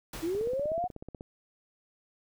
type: noise with exponential decay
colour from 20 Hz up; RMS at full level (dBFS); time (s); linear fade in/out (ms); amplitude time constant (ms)
pink; -39; 0.13-0.92; 5; 170
type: linear sweep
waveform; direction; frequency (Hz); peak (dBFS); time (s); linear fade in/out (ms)
sine; up; 311.1 to 740; -28; 0.22-0.88; 20
type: click train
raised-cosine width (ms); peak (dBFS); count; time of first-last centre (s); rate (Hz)
2; -28; 15; 0.35-1.209; 16.3
effects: none